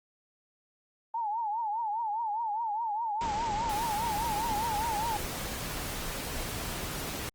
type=tone with vibrato; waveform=sine; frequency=880 Hz; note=A5; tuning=in tune; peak=-29 dBFS; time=1.14-5.17 s; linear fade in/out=5 ms; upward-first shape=triangle; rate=4.9 Hz; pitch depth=150 cents each way
type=noise; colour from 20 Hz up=pink; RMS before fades=-36 dBFS; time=3.21-7.29 s; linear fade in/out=0 ms
effects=Opus 24 kbps